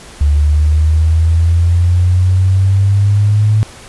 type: exponential sweep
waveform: sine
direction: up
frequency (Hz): 72.1 to 108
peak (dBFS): -7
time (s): 0.21-3.63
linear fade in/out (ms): 0
effects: pink hiss -35 dBFS RMS until 3.88 s + resampled to 24000 Hz